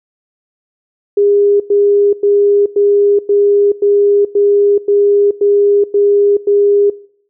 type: tone bursts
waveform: sine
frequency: 406.4 Hz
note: G#4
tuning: 38 cents flat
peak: -7 dBFS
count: 11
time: 1.17-6.9 s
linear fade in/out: 5 ms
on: 430 ms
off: 100 ms
effects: noise-tail reverb RT60 0.6 s tail -21 dB re dry